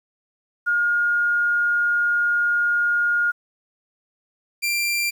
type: tone pair in turn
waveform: sine / sawtooth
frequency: 1425 / 2371 Hz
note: F6 / D7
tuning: +34 / +16 cents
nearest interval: major sixth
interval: 882 cents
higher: second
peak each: -17 dBFS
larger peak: neither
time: 0.66-3.32 / 4.62-5.11 s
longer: first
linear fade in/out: 20 ms
effects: 9-bit